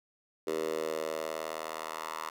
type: tone with high-pass filter sweep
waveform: 10% pulse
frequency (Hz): 79.3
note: D#2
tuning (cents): +33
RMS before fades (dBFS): -36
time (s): 0.47-2.3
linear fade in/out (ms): 5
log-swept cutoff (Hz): 410 to 970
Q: 3.1
effects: none